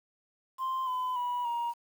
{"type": "tone with pitch steps", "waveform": "sine", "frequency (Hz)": [1046.5, 1011.4, 977.5, 944.8], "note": ["C6", "B5", "B5", "A#5"], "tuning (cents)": [0, 41, -18, 23], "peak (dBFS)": -27, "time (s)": [0.58, 1.74], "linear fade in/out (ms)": 50, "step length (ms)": 290, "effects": ["tanh soft clip ceiling -28 dBFS", "9-bit"]}